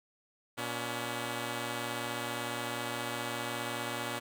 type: tone pair together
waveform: 5% pulse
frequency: 119.39 / 283.5 Hz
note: A#2 / C#4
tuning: +42 / +39 cents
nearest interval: octave + minor third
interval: 1497 cents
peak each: -26 dBFS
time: 0.57-4.2 s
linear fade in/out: 20 ms
effects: none